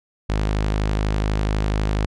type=tone; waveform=sawtooth; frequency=52.1 Hz; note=G#1; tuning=6 cents sharp; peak=-15 dBFS; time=0.29-2.06 s; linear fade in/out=10 ms; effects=low-pass 6000 Hz 12 dB/octave